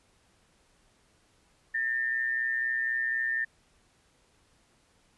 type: tone with amplitude modulation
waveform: sine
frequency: 1803 Hz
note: A6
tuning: 42 cents sharp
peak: -24 dBFS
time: 1.74-3.45 s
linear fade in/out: 10 ms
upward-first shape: sine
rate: 124 Hz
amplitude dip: 55%
effects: pink hiss -66 dBFS RMS until 5.17 s + resampled to 24000 Hz